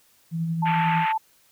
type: tone with tremolo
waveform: sine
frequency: 164.81 Hz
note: E3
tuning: in tune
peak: -22 dBFS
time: 0.31-1.06 s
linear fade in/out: 50 ms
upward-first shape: sine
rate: 11 Hz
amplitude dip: 30%
type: tone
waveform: sine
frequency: 881 Hz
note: A5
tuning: 2 cents sharp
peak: -21 dBFS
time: 0.62-1.18 s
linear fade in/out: 10 ms
type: band-pass noise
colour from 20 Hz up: white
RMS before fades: -30 dBFS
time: 0.65-1.13 s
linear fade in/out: 20 ms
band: 1100 to 2700 Hz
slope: 48 dB/octave
effects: white hiss -60 dBFS RMS until 1.51 s

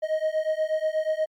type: beating tone pair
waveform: triangle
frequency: 622.3 / 630.6 Hz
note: D#5 / D#5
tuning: 0 / +23 cents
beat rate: 8.3 Hz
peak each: -24 dBFS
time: 0.02-1.26 s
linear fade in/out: 20 ms
effects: MP3 96 kbps

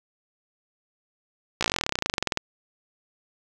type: slowing click train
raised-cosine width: 0.2 ms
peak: -6 dBFS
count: 26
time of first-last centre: 1.61-2.374 s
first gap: 16 ms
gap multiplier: 1.05
effects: none

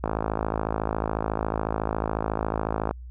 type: click train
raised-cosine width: 1 ms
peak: -11 dBFS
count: 156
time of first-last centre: 0.04-2.91 s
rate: 54 Hz
effects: added 61 Hz sine -37 dBFS peak until 3.1 s

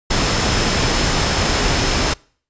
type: tone in noise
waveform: sine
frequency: 5220 Hz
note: E8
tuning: 18 cents flat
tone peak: -28 dBFS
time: 0.1-2.14 s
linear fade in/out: 10 ms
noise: pink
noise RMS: -17 dBFS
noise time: 0.1-2.14 s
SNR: -14 dB
effects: noise-tail reverb RT60 0.5 s tail -26 dB re dry + resampled to 16000 Hz

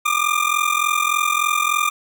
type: ring-modulated tone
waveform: 25% pulse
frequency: 1200 Hz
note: D6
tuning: 37 cents sharp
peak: -10 dBFS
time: 0.05-1.9 s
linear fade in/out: 10 ms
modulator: 21.7 Hz
effects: none

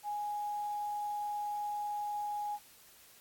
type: tone with quantisation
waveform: sine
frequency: 830 Hz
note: G#5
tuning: 1 cent flat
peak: -34 dBFS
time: 0.03-2.59 s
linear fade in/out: 50 ms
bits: 10
effects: white hiss -59 dBFS RMS until 3.2 s + AAC 64 kbps

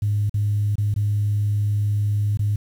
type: tone with dropouts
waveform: sine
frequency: 103.6 Hz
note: G#2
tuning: 4 cents flat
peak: -17 dBFS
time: 0.02-2.56 s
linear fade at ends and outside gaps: 5 ms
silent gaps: 0.296-0.341 / 0.756-0.781 / 0.941-0.961 / 2.373-2.392 s
effects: tanh soft clip ceiling -13 dBFS + 8-bit

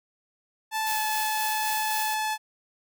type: tone with pitch glide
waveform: sawtooth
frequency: 876 to 864.4 Hz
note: A5 to A5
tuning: -8 to -31 cents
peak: -22 dBFS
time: 0.71-2.38 s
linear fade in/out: 50 ms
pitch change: -23 cents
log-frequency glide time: 0.84-0.97 s
type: noise with tremolo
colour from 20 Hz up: blue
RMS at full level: -32 dBFS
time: 0.86-2.15 s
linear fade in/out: 10 ms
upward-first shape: sine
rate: 3.8 Hz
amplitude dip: 35%
effects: none

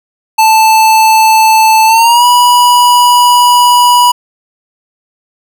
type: tone with pitch glide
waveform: square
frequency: 880 to 976.4 Hz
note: A5 to B5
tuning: 0 to -20 cents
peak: -4 dBFS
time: 0.38-4.12 s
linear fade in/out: 10 ms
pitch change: +180 cents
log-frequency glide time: 1.86-2.25 s
effects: none

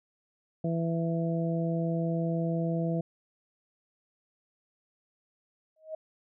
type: harmonic tone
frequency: 166 Hz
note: E3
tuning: 12 cents sharp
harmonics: 1 / 2 / 3 / 4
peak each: -28 / -35 / -36 / -36 dBFS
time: 0.64-3.01 s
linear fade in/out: 5 ms
type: tone with exponential growth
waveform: sine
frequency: 631 Hz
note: D#5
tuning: 24 cents sharp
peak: -31 dBFS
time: 5.76-5.95 s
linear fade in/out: 5 ms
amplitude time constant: 41 ms
effects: none

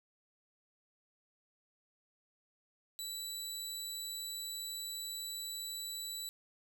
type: tone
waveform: 20% pulse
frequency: 3951 Hz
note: B7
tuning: in tune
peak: -34 dBFS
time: 2.99-6.29 s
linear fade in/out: 0 ms
effects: none

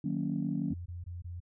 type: chord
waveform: sine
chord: D# minor seventh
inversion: none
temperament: just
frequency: 155.56 / 186.68 / 233.3 / 280 Hz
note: D#3 / F#3 / A#3 / C#4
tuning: 0 / +16 / +2 / +18 cents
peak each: -35 dBFS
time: 0.04-0.74 s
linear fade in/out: 5 ms
type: tone bursts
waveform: sine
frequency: 87.31 Hz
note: F2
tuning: in tune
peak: -38 dBFS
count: 4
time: 0.7-1.403 s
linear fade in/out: 10 ms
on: 160 ms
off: 21 ms
effects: tanh soft clip ceiling -20 dBFS

